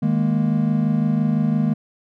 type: chord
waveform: triangle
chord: D# suspended fourth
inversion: none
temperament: just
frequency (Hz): 155.56 / 207.4 / 233.3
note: D#3 / G#3 / A#3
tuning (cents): 0 / -2 / +2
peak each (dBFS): -19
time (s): 0.02-1.74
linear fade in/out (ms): 10
effects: none

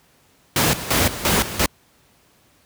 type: noise with tremolo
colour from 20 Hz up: pink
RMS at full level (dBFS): -17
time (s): 0.56-1.66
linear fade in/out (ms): 2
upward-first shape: square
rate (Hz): 2.9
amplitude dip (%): 75
effects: pink hiss -57 dBFS RMS until 2.65 s + high-pass 60 Hz 12 dB/octave

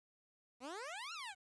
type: exponential two-way sweep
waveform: 15% pulse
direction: up then down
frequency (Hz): 233.1 to 1413 to 726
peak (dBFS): -38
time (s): 0.6-1.35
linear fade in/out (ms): 50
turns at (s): 1.13
effects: resampled to 22050 Hz + 12-bit

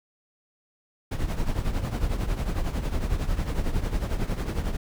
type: noise with tremolo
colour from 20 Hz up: brown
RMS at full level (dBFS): -23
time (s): 1.11-4.77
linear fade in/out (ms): 10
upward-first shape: triangle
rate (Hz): 11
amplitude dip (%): 75
effects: none

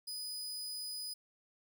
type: tone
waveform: sawtooth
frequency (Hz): 4978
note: D#8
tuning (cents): 0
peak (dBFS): -37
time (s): 0.07-1.14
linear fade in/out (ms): 10
effects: none

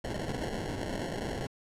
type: noise with sample-and-hold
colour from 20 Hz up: violet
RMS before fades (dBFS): -35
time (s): 0.04-1.47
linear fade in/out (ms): 5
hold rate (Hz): 1225
effects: low-pass 9000 Hz 12 dB/octave

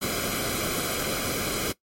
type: noise with comb filter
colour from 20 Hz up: pink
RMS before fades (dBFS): -28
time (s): 0.01-1.73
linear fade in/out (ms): 20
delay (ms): 1.1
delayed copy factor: -0.7
effects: noise-tail reverb RT60 0.1 s tail -18 dB re dry + MP3 64 kbps

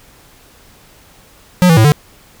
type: tone with pitch steps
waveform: square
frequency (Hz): 180.4 / 163.7 / 110.3 / 147.8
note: F#3 / E3 / A2 / D3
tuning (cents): -44 / -12 / +5 / +11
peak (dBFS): -6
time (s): 1.62-1.92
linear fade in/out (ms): 0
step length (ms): 75
effects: pink hiss -45 dBFS RMS until 2.4 s

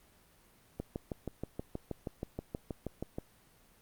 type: click train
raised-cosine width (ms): 2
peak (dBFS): -23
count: 16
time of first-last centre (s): 0.8-3.185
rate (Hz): 6.29
effects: pink hiss -64 dBFS RMS until 3.81 s + Opus 32 kbps

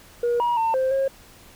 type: tone with pitch steps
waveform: sine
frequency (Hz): 477.6 / 956 / 901 / 523 / 540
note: A#4 / A#5 / A5 / C5 / C#5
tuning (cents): +42 / +43 / +41 / -1 / -45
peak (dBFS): -17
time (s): 0.23-1.08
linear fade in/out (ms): 5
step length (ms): 170
effects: tanh soft clip ceiling -17 dBFS + pink hiss -49 dBFS RMS until 1.55 s

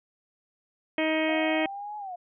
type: harmonic tone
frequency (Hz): 315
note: D#4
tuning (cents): +21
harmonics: 1 / 2 / 3 / 4 / 5 / 6 / 7 / 8 / 9 / 10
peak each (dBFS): -27 / -28 / -37 / -42 / -41 / -34 / -33 / -35 / -44 / -39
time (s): 0.98-1.66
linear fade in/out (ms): 2
type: linear two-way sweep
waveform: sine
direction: up then down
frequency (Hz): 694 to 848 to 694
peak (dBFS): -34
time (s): 1.28-2.16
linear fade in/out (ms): 10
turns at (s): 1.97
effects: none

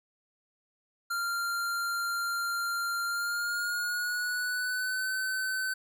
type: tone with pitch glide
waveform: square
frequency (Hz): 1389 to 1523.5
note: F6 to G6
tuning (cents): -10 to -50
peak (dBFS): -30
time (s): 1.1-5.74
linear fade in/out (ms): 10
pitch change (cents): +160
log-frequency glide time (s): 3.05-5.11
effects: none

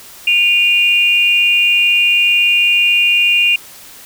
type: tone pair together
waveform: sine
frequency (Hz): 2452 / 2794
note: D#7 / F7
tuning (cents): -26 / 0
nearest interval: major second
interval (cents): 226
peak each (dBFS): -11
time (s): 0.27-3.56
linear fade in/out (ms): 5
effects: tanh soft clip ceiling -1 dBFS + white hiss -37 dBFS RMS until 4.05 s

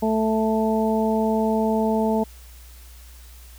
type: harmonic tone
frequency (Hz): 220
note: A3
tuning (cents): 0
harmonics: 1 / 2 / 3 / 4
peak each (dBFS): -21 / -24 / -26 / -27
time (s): 0.02-2.24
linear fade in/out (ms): 10
effects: added 60 Hz sine -42 dBFS peak until 3.58 s + white hiss -50 dBFS RMS until 3.58 s

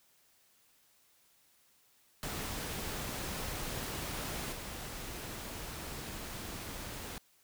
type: noise with level steps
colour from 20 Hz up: pink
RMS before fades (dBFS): -39 / -43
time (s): 2.23-7.18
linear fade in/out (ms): 0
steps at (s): 4.52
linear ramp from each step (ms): 10
effects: white hiss -68 dBFS RMS until 7.43 s

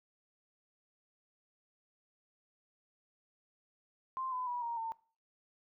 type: tone with pitch steps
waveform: sine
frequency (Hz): 1046.5 / 1008.5 / 971.9 / 936.6 / 902.7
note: C6 / B5 / B5 / A#5 / A5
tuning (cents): 0 / +36 / -28 / +8 / +44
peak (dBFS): -35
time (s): 4.17-4.92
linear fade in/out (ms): 0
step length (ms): 150
effects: noise-tail reverb RT60 0.4 s tail -21 dB re dry

